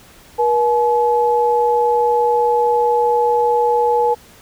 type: tone pair together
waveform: sine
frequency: 479 / 854.3 Hz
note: A#4 / G#5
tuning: +47 / +49 cents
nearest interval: minor seventh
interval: 1002 cents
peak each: -15 dBFS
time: 0.38-4.15 s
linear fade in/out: 20 ms
effects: pink hiss -45 dBFS RMS until 4.41 s